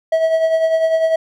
triangle tone with tremolo, 647 Hz, E5, 32 cents flat, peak -8 dBFS, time 0.12-1.16 s, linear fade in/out 5 ms, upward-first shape triangle, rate 10 Hz, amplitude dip 60%, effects none

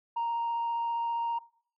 sine tone with vibrato, 932.3 Hz, A#5, in tune, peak -26 dBFS, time 0.16-1.39 s, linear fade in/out 10 ms, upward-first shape triangle, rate 15 Hz, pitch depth 9 cents each way, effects noise-tail reverb RT60 0.6 s tail -22 dB re dry + tanh soft clip ceiling -26 dBFS

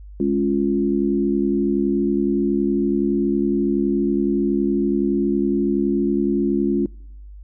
sine chord, Db major, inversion second, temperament equal, 207.7 / 277.2 / 349.2 Hz, Ab3 / Db4 / F4, 0 / 0 / 0 cents, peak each -21 dBFS, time 0.2-6.86 s, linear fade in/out 2 ms, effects noise-tail reverb RT60 0.8 s tail -26 dB re dry + added 50 Hz sine -36 dBFS peak until 7.43 s

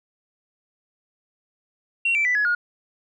sine tone with pitch steps, 2740 / 2331 / 1982.8 / 1686.7 / 1434.8 Hz, F7 / D7 / B6 / G#6 / F6, -34 / -14 / +6 / +26 / +46 cents, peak -17 dBFS, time 2.05-2.55 s, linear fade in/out 5 ms, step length 100 ms, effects tanh soft clip ceiling -14 dBFS

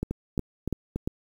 two click trains, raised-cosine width 3 ms, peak -14 / -16 dBFS, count 4 / 4, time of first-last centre 0.03-1.075 / 0.11-0.96 s, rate 2.87 / 3.53 Hz, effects 8-bit

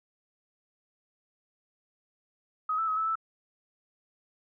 sine tone with pitch steps, 1263 / 1320 / 1273 / 1309 / 1318 Hz, D#6 / E6 / D#6 / E6 / E6, +26 / +2 / +39 / -13 / -1 cents, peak -26 dBFS, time 2.69-3.155 s, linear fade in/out 5 ms, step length 93 ms, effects none

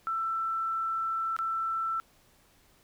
sine tone with dropouts, 1333 Hz, E6, 19 cents sharp, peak -28 dBFS, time 0.07-2 s, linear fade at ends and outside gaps 0 ms, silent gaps 1.365-1.389 s, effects pink hiss -63 dBFS RMS until 2.83 s

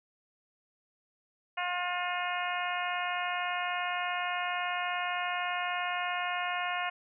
harmonic tone, 356.5 Hz, F4, 36 cents sharp, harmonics 2 / 3 / 4 / 5 / 6 / 7 / 8, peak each -35 / -37 / -38 / -39 / -40 / -40 / -41 dBFS, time 1.57-6.9 s, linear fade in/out 10 ms, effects none

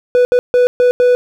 triangle tone bursts at uneven times, 493.9 Hz, B4, in tune, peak -5 dBFS, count 5, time 0.15-0.25 / 0.32-0.39 / 0.54-0.67 / 0.8-0.91 / 1-1.15 s, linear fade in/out 0 ms, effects none

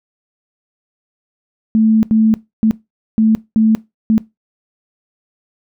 sine tone bursts at uneven times, 220 Hz, A3, in tune, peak -8 dBFS, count 6, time 1.75-2.03 / 2.11-2.34 / 2.63-2.71 / 3.18-3.35 / 3.56-3.75 / 4.1-4.18 s, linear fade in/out 0 ms, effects noise-tail reverb RT60 0.2 s tail -20 dB re dry

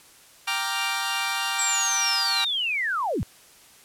15% pulse chord, G minor seventh, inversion none, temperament equal, 784 / 932.3 / 1174.7 / 1396.9 Hz, G5 / Bb5 / D6 / F6, 0 / 0 / 0 / 0 cents, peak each -24 dBFS, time 0.47-2.45 s, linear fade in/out 10 ms
sine linear sweep, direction down, 7780 to 58.27 Hz, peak -23 dBFS, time 1.59-3.23 s, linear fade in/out 0 ms
effects white hiss -52 dBFS RMS until 3.84 s + low-pass 12000 Hz 12 dB/octave

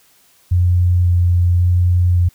sine tone with vibrato, 88.5 Hz, F2, 23 cents sharp, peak -10 dBFS, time 0.51-2.29 s, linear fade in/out 10 ms, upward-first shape square, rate 0.91 Hz, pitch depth 9 cents each way, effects white hiss -53 dBFS RMS until 2.34 s

